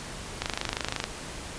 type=click train; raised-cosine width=0.2 ms; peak=-10 dBFS; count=17; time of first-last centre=0.42-1.04 s; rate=25.8 Hz; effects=pink hiss -39 dBFS RMS until 1.58 s + resampled to 22050 Hz